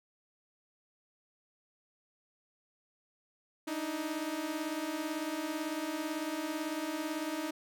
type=beating tone pair; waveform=sawtooth; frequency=298 / 316 Hz; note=D4 / D#4; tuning=+25 / +27 cents; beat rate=18 Hz; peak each=-35 / -32 dBFS; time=3.67-7.51 s; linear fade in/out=10 ms; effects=none